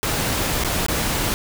pink noise with dropouts, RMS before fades -22 dBFS, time 0.03-1.34 s, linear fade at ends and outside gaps 0 ms, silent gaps 0.637-0.647 / 0.864-0.884 s, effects none

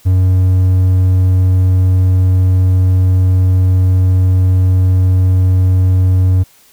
triangle tone, 92.6 Hz, F#2, 2 cents sharp, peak -5 dBFS, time 0.05-6.44 s, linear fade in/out 20 ms, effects white hiss -47 dBFS RMS until 6.72 s

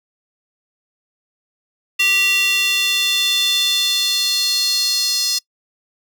square tone with high-pass filter sweep, 391.6 Hz, G4, 2 cents flat, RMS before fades -17 dBFS, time 1.99-5.39 s, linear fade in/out 10 ms, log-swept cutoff 2700 to 4800 Hz, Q 4.9, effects noise-tail reverb RT60 0.1 s tail -24 dB re dry

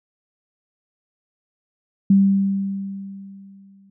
sine tone with exponential decay, 196 Hz, G3, in tune, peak -9 dBFS, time 2.1-3.9 s, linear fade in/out 5 ms, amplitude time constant 390 ms, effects none

